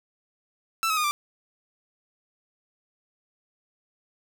sawtooth tone with pitch steps, 1328 / 1276.1 / 1226.3 / 1178.3 Hz, E6 / D#6 / D#6 / D6, +12 / +43 / -26 / +5 cents, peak -19 dBFS, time 0.83-1.11 s, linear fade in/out 0 ms, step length 70 ms, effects none

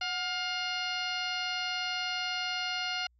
harmonic tone with a mistuned harmonic, 708 Hz, F5, 23 cents sharp, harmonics 1 / 2 / 3 / 4 / 5 / 6 / 7 / 8, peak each -39 / -37 / -39 / -36 / -47 / -39 / -43 / -49 dBFS, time 0.01-3.07 s, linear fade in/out 5 ms, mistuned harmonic 1, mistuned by +68 cents, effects added 60 Hz sine -64 dBFS peak until 3.19 s

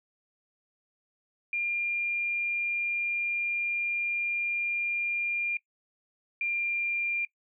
sine tone pair in turn, 2400 / 2390 Hz, D7 / D7, +37 / +30 cents, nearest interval unison, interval 7 cents, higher first, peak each -27 dBFS, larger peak neither, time 1.53-5.57 / 6.41-7.25 s, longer first, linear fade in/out 2 ms, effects noise-tail reverb RT60 0.1 s tail -21 dB re dry

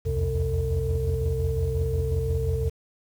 sine tone cluster, 64.6 / 81 / 86.7 / 129.7 / 449.7 Hz, C2 / E2 / F2 / C3 / A4, -21 / -30 / -12 / -15 / +38 cents, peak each -28 dBFS, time 0.05-2.7 s, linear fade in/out 20 ms, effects tanh soft clip ceiling -16 dBFS + 8-bit

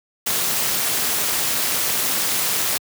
white noise with amplitude modulation, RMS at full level -18 dBFS, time 0.26-2.78 s, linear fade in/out 10 ms, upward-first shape sine, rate 267 Hz, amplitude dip 70%, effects high-pass 100 Hz 12 dB/octave

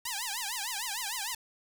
5% pulse tone with vibrato, 898 Hz, A5, 35 cents sharp, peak -21 dBFS, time 0.05-1.35 s, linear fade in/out 5 ms, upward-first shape triangle, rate 6.6 Hz, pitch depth 270 cents each way, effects 8-bit

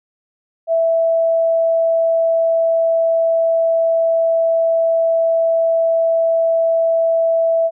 sine tone, 659.3 Hz, E5, in tune, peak -12 dBFS, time 0.67-7.71 s, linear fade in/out 50 ms, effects none

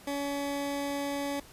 20% pulse tone, 282.7 Hz, C#4, 34 cents sharp, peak -26 dBFS, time 0.07-1.4 s, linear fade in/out 5 ms, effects pink hiss -53 dBFS RMS until 1.52 s + resampled to 32000 Hz

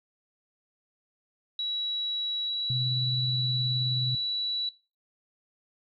sine tone with pitch glide, 3900 to 3934 Hz, B7 to B7, -23 to -7 cents, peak -28 dBFS, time 1.59-4.69 s, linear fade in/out 2 ms, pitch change +16 cents, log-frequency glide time 2.43-2.91 s
sine tone with tremolo, 126.5 Hz, B2, 42 cents sharp, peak -27 dBFS, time 2.7-4.15 s, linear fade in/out 2 ms, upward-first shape sine, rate 19 Hz, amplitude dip 25%
effects noise-tail reverb RT60 0.3 s tail -19 dB re dry

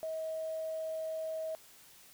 triangle tone, 638 Hz, D#5, 43 cents sharp, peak -31 dBFS, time 0.03-1.55 s, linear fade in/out 0 ms, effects tanh soft clip ceiling -33 dBFS + white hiss -58 dBFS RMS until 2.13 s

